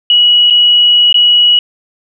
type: tone with dropouts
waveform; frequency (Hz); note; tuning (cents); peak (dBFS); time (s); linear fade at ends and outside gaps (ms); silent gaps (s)
sine; 2920; F#7; -24; -4; 0.1-1.59; 2; 0.501-0.506 / 1.127-1.143
effects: none